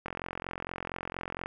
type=click train; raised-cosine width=0.5 ms; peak=-20 dBFS; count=63; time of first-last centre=0.06-1.46 s; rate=44.3 Hz; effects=none